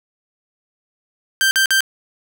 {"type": "tone bursts", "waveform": "sawtooth", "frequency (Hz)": 1568, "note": "G6", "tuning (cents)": 0, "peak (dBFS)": -9, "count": 3, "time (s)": [1.41, 1.806], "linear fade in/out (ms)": 0, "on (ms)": 100, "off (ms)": 48, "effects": ["7-bit"]}